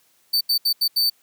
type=tone bursts at uneven times; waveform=45% pulse; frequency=4562 Hz; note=C#8; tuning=49 cents sharp; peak=-16 dBFS; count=5; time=0.33-0.41 / 0.49-0.58 / 0.65-0.73 / 0.81-0.88 / 0.96-1.1 s; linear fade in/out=10 ms; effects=white hiss -61 dBFS RMS until 1.22 s + high-pass 100 Hz 12 dB/octave